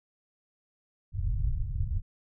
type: low-pass noise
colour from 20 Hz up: pink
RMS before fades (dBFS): -29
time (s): 1.12-2.02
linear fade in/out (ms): 50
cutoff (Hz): 130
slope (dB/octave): 48
effects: none